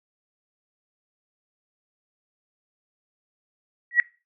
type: tone with exponential growth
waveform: sine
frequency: 1921 Hz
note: B6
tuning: 48 cents flat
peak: -9 dBFS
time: 3.91-4 s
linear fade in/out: 1 ms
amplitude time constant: 19 ms
effects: noise-tail reverb RT60 0.3 s tail -22 dB re dry